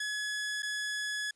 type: tone with dropouts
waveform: sawtooth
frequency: 1694 Hz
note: G#6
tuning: 34 cents sharp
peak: -29 dBFS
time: 0-1.31 s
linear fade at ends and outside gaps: 5 ms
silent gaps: 0.623-0.629 s
effects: white hiss -72 dBFS RMS until 1.35 s + resampled to 22050 Hz